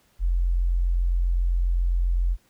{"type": "tone", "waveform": "sine", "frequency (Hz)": 43.76, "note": "F1", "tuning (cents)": 4, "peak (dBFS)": -19, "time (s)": [0.19, 2.37], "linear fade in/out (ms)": 50, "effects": ["pink hiss -63 dBFS RMS until 2.49 s"]}